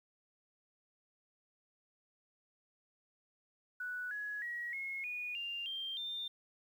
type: tone with pitch steps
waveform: sine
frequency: 1480 / 1680.5 / 1908.3 / 2167 / 2460 / 2794 / 3172 / 3602 Hz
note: F#6 / G#6 / A#6 / C#7 / D#7 / F7 / G7 / A7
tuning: 0 / +20 / +40 / -40 / -20 / 0 / +20 / +40 cents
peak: -38 dBFS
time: 3.8-6.28 s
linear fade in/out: 5 ms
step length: 310 ms
effects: 11-bit